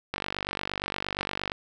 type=click train; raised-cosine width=0.3 ms; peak=-13 dBFS; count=68; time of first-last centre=0.14-1.519 s; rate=48.6 Hz; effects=none